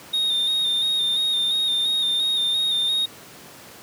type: tone with vibrato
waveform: triangle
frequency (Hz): 3677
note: A#7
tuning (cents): -24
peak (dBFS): -18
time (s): 0.13-3.06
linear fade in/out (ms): 10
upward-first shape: square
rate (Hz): 2.9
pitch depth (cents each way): 29
effects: pink hiss -43 dBFS RMS until 3.82 s + high-pass 150 Hz 12 dB/octave